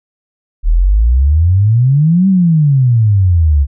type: exponential two-way sweep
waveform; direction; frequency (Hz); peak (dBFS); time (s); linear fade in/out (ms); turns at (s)
sine; up then down; 37.4 to 196 to 67.5; -6; 0.63-3.67; 50; 2.28
effects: none